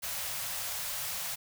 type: band-stop noise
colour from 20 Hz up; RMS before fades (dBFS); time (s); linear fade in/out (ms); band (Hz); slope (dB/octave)
white; -36; 0.02-1.36; 20; 180 to 510; 48
effects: none